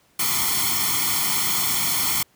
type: noise with comb filter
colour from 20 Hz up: white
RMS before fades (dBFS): -22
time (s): 0.19-2.23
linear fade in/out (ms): 5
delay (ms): 0.92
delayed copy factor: +0.95
effects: pink hiss -60 dBFS RMS until 2.35 s + high-pass 80 Hz 12 dB/octave